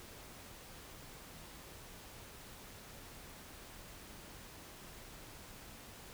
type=silence; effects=pink hiss -53 dBFS RMS until 6.13 s